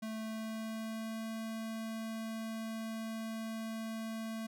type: tone with pitch glide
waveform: square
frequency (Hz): 220 to 223.1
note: A3 to A3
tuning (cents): 0 to +24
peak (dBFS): -39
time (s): 0.02-4.47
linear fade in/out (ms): 10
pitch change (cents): +24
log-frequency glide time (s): 0.19-1.26
effects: none